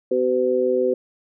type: harmonic tone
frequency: 126.7 Hz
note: B2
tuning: 45 cents sharp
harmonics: 2 / 3 / 4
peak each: -27 / -20 / -20 dBFS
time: 0.11-0.94 s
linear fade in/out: 5 ms
effects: none